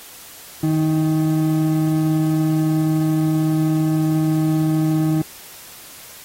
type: ring-modulated tone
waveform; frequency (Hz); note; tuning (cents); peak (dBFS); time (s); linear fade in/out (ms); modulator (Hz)
triangle; 235.1; A#3; +15; -10; 0.63-5.22; 5; 79.1
effects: white hiss -40 dBFS RMS until 6.24 s + AAC 48 kbps